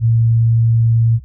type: tone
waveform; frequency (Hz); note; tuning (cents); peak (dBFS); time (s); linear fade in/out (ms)
sine; 114.8; A#2; -26; -9; 0-1.2; 50
effects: added 64 Hz sine -34 dBFS peak until 1.24 s